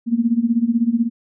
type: tone with tremolo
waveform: sine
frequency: 233.1 Hz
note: A#3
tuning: in tune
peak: -11 dBFS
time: 0.06-1.1 s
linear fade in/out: 50 ms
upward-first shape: sine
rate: 16 Hz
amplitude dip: 85%
effects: none